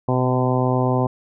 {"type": "harmonic tone with a mistuned harmonic", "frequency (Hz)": 127.5, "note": "C3", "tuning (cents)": -44, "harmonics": [1, 2, 3, 4, 5, 6, 7, 8], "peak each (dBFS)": [-20, -23, -25, -26, -27, -28, -28, -29], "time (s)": [0.08, 1.07], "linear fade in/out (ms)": 5, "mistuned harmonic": 1, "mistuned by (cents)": -24, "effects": []}